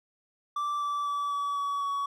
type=tone with pitch steps; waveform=triangle; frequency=1169 / 1160.3 / 1151.6 / 1143 / 1134.4 / 1125.9 Hz; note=D6 / D6 / D6 / D6 / C#6 / C#6; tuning=-8 / -21 / -34 / -47 / +40 / +27 cents; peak=-26 dBFS; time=0.56-2.06 s; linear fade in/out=5 ms; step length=250 ms; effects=none